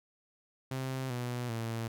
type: tone with pitch steps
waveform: sawtooth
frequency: 131.4 / 122.6 / 114.39 Hz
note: C3 / B2 / A#2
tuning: +8 / -12 / -32 cents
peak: -30 dBFS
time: 0.71-1.88 s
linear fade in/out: 5 ms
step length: 390 ms
effects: none